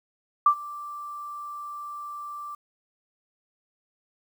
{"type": "tone with ADSR envelope", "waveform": "sine", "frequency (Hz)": 1174.7, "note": "D6", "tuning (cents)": 0, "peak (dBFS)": -12, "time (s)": [0.46, 2.55], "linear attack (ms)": 4, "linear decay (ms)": 79, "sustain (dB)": -22, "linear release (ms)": 5, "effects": ["9-bit"]}